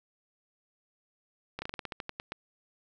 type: slowing click train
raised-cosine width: 0.3 ms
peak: -20 dBFS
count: 12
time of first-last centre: 1.59-2.32 s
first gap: 30 ms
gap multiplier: 1.15
effects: none

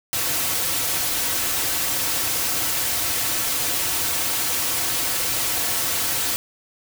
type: noise with comb filter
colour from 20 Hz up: white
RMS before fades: -23 dBFS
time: 0.13-6.36 s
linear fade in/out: 0 ms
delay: 4.9 ms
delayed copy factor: -0.55
effects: none

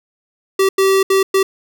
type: tone bursts at uneven times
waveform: square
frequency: 386.3 Hz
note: G4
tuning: 25 cents flat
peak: -11 dBFS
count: 4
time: 0.59-0.69 / 0.78-1.03 / 1.1-1.23 / 1.34-1.43 s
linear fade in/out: 5 ms
effects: none

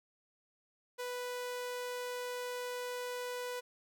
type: tone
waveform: sawtooth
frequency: 493.9 Hz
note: B4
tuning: in tune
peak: -34 dBFS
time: 0.98-3.61 s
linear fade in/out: 20 ms
effects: none

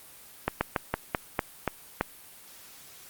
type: slowing click train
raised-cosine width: 0.5 ms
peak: -9 dBFS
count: 8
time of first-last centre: 0.48-2.01 s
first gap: 130 ms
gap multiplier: 1.17
effects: white hiss -50 dBFS RMS until 3.09 s + Opus 32 kbps

